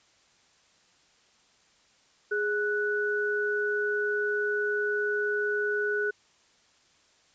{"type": "tone pair together", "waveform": "sine", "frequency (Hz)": [415.3, 1480], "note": ["G#4", "F#6"], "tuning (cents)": [0, 0], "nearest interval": "octave + minor seventh", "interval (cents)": 2200, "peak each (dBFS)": -28, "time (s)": [2.31, 6.11], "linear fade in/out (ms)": 10, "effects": ["white hiss -63 dBFS RMS until 7.34 s", "resampled to 16000 Hz"]}